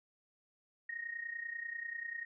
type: tone with amplitude modulation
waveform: sine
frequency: 1864.7 Hz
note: A#6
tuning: in tune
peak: -36 dBFS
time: 0.89-2.25 s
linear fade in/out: 5 ms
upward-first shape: sine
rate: 30.2 Hz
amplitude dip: 75%
effects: none